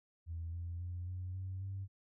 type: tone with pitch steps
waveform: sine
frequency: 83.2 / 85.79 / 88.45 / 91.2 / 94.04 / 96.96 Hz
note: E2 / F2 / F2 / F#2 / F#2 / G2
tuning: +17 / -30 / +23 / -24 / +29 / -18 cents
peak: -38 dBFS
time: 0.26-1.88 s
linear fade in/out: 50 ms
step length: 270 ms
effects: tanh soft clip ceiling -34 dBFS